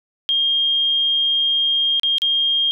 sine tone with dropouts, 3222 Hz, G7, 47 cents sharp, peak -15 dBFS, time 0.29-2.71 s, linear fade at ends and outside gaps 0 ms, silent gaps 1.997-2.033 / 2.183-2.219 s, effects none

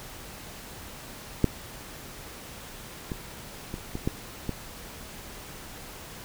clicks, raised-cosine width 3 ms, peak -6 / -18 / -20 / -18 / -12 / -15 dBFS, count 6, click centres 1.443 / 3.118 / 3.741 / 3.954 / 4.075 / 4.493 s, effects pink hiss -43 dBFS RMS until 6.24 s

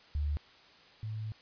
sine tone pair in turn, 73.42 / 108.77 Hz, D2 / A2, 0 / -19 cents, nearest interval perfect fifth, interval 681 cents, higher second, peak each -29 / -35 dBFS, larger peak first, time 0.15-0.37 / 1.03-1.32 s, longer second, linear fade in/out 0 ms, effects white hiss -58 dBFS RMS until 1.41 s + resampled to 11025 Hz

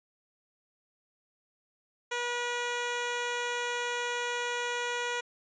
10% pulse tone, 483.3 Hz, B4, 38 cents flat, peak -22 dBFS, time 2.11-5.21 s, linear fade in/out 10 ms, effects resampled to 16000 Hz

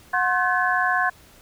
sine tone cluster, 730 / 1065 / 1520 / 1714 Hz, F#5 / C6 / F#6 / A6, -24 / +30 / +46 / -46 cents, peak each -24 dBFS, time 0.13-1.1 s, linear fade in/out 10 ms, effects pink hiss -51 dBFS RMS until 1.41 s

